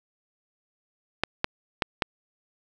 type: clicks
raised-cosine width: 0.3 ms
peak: -6 dBFS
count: 4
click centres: 1.236 / 1.444 / 1.822 / 2.022 s
effects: none